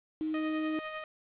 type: tone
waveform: sine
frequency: 312.4 Hz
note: D#4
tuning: 7 cents sharp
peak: -30 dBFS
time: 0.21-0.79 s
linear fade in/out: 0 ms
type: tone with tremolo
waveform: 15% pulse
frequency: 622.3 Hz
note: D#5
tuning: in tune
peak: -29 dBFS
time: 0.34-1.04 s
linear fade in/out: 2 ms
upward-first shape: sine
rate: 10 Hz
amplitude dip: 40%
effects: resampled to 8000 Hz + 9-bit